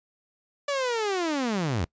sawtooth linear sweep, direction down, 580 to 73.42 Hz, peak -21 dBFS, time 0.68-1.85 s, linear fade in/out 5 ms, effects noise-tail reverb RT60 0.1 s tail -24 dB re dry + resampled to 16000 Hz

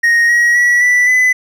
triangle tone with pitch steps, 1868 / 1901.8 / 1936.1 / 1971.1 / 2007 Hz, A#6 / A#6 / B6 / B6 / B6, +3 / +34 / -35 / -4 / +27 cents, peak -6 dBFS, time 0.03-1.33 s, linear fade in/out 10 ms, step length 260 ms, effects none

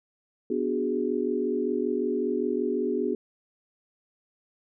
sine chord, G# half-diminished seventh, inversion first, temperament equal, 246.9 / 293.7 / 370 / 415.3 Hz, B3 / D4 / F#4 / G#4, 0 / 0 / 0 / 0 cents, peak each -30 / -32 / -29 / -29 dBFS, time 0.5-3.15 s, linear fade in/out 5 ms, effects none

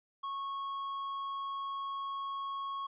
triangle tone with tanh clipping, 1100 Hz, C#6, 14 cents flat, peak -37 dBFS, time 0.23-2.87 s, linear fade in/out 10 ms, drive 11 dB, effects resampled to 8000 Hz

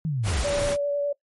sine linear sweep, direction down, 166 to 49.64 Hz, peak -23 dBFS, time 0.05-0.44 s, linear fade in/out 0 ms
pink noise, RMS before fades -29 dBFS, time 0.23-0.77 s, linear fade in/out 50 ms
sine tone with vibrato, 574 Hz, D5, 40 cents flat, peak -22 dBFS, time 0.44-1.13 s, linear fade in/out 10 ms, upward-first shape triangle, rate 10 Hz, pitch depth 16 cents each way
effects noise-tail reverb RT60 0.1 s tail -20 dB re dry + MP3 48 kbps

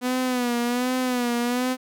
sawtooth tone with vibrato, 246.9 Hz, B3, in tune, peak -18 dBFS, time 0.01-1.77 s, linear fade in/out 50 ms, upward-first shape sine, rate 1.3 Hz, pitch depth 63 cents each way, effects none

